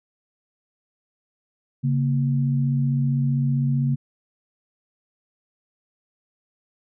sine tone pair together, 138.59 / 234.1 Hz, C#3 / A#3, 0 / +8 cents, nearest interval major sixth, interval 908 cents, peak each -19 / -26 dBFS, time 1.83-3.96 s, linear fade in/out 20 ms, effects none

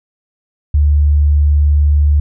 sine tone, 73.42 Hz, D2, in tune, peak -7 dBFS, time 0.74-2.2 s, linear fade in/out 5 ms, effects none

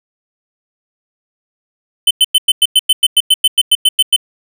square tone bursts, 3051 Hz, G7, 48 cents flat, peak -6 dBFS, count 16, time 2.07-4.163 s, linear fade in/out 5 ms, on 38 ms, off 99 ms, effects none

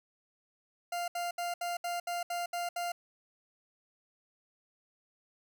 40% pulse tone bursts, 698 Hz, F5, 1 cent flat, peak -32 dBFS, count 9, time 0.92-2.92 s, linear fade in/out 5 ms, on 160 ms, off 70 ms, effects none

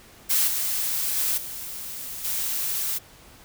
blue noise with level steps, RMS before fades -21 / -26 / -24 / -35 / -27 dBFS, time 0.29-2.99 s, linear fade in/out 20 ms, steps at 0.47 / 1.16 / 1.37 / 2.24 s, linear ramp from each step 10 ms, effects pink hiss -50 dBFS RMS until 3.44 s

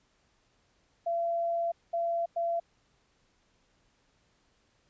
sine tone bursts at uneven times, 679 Hz, F5, 49 cents flat, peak -27 dBFS, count 3, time 1.06-1.72 / 1.93-2.26 / 2.36-2.6 s, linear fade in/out 10 ms, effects pink hiss -70 dBFS RMS until 4.89 s + resampled to 16000 Hz

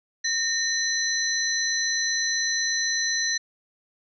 sine tone cluster, 1835 / 4072 / 5940 Hz, A#6 / C8 / F#8, -28 / -48 / +6 cents, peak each -27 dBFS, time 0.24-3.38 s, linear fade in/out 10 ms, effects none

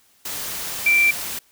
sine tone in noise, 2349 Hz, D7, in tune, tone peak -13 dBFS, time 0.86-1.11 s, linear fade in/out 5 ms, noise white, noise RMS -29 dBFS, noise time 0.25-1.39 s, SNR +13 dB, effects white hiss -58 dBFS RMS until 1.51 s

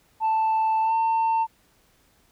sine tone with pitch glide, 882 to 900 Hz, A5 to A5, +4 to +39 cents, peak -17 dBFS, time 0.2-1.47 s, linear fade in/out 50 ms, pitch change +35 cents, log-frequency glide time 0.82-0.94 s, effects tanh soft clip ceiling -18 dBFS + pink hiss -62 dBFS RMS until 2.31 s

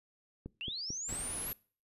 click train, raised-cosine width 3 ms, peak -29 dBFS, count 4, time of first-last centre 0.46-1.127 s, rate 4.5 Hz
sine linear sweep, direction up, 2637 to 11900 Hz, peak -37 dBFS, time 0.61-1.53 s, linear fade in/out 0 ms
pink noise, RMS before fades -45 dBFS, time 1.08-1.53 s, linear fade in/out 10 ms
effects noise-tail reverb RT60 0.4 s tail -22 dB re dry + resampled to 32000 Hz

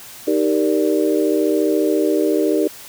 sine chord, Eb major seventh, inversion none, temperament equal, 311.1 / 392 / 466.2 / 587.3 Hz, Eb4 / G4 / Bb4 / D5, 0 / 0 / 0 / 0 cents, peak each -18 / -19 / -21 / -23 dBFS, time 0.27-2.68 s, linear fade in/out 10 ms, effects white hiss -38 dBFS RMS until 2.88 s

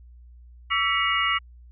sine tone cluster, 1140 / 1331 / 1960 / 2233 / 2857 Hz, C#6 / E6 / B6 / C#7 / F7, +48 / +16 / -14 / +12 / +39 cents, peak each -27 dBFS, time 0.7-1.39 s, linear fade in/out 20 ms, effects added 60 Hz sine -45 dBFS peak until 1.71 s

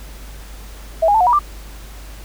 sine tone with pitch steps, 652 / 819 / 884 / 724 / 967 / 1182 Hz, E5 / G#5 / A5 / F#5 / B5 / D6, -19 / -24 / +8 / -38 / -37 / +11 cents, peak -10 dBFS, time 1.02-1.392 s, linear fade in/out 10 ms, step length 62 ms, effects added 50 Hz sine -33 dBFS peak until 2.24 s + pink hiss -41 dBFS RMS until 2.24 s

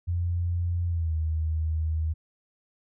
sine tone with pitch glide, 86.9 to 79.23 Hz, F2 to D#2, -8 to +32 cents, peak -24 dBFS, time 0.07-2.14 s, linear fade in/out 20 ms, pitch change -160 cents, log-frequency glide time 0.87-1.14 s, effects none

